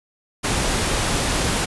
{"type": "noise", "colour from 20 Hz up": "pink", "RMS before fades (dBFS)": -21, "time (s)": [0.43, 1.66], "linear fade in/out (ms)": 20, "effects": ["resampled to 24000 Hz"]}